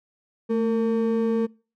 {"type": "ring-modulated tone", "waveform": "triangle", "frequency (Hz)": 340, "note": "F4", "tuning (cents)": -46, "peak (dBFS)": -15, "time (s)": [0.49, 1.47], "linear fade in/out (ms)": 20, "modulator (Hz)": 118, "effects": ["noise-tail reverb RT60 0.4 s tail -26 dB re dry"]}